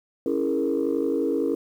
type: chord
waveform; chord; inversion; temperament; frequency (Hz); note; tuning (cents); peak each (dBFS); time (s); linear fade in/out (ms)
sine; A# half-diminished seventh; first; equal; 277.2 / 329.6 / 415.3 / 466.2; C#4 / E4 / G#4 / A#4; 0 / 0 / 0 / 0; -26 / -26 / -27 / -26; 0.26-1.55; 2
effects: tanh soft clip ceiling -14 dBFS + 9-bit